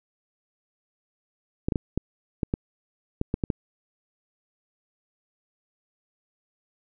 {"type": "clicks", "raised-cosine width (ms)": 3, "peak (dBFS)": -11, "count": 10, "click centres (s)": [1.685, 1.722, 1.758, 1.976, 2.432, 2.539, 3.214, 3.341, 3.438, 3.502], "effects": []}